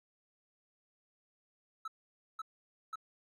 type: tone bursts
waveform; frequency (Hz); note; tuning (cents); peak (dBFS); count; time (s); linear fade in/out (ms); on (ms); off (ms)
triangle; 1310; E6; -11; -36; 3; 1.85-2.957; 5; 29; 510
effects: none